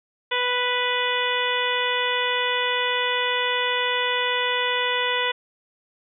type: harmonic tone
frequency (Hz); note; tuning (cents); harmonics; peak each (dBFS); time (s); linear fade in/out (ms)
493.9; B4; 0; 1 / 2 / 3 / 4 / 5 / 6 / 7; -28 / -27 / -30 / -27 / -31 / -29 / -29; 0.31-5.32; 10
effects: none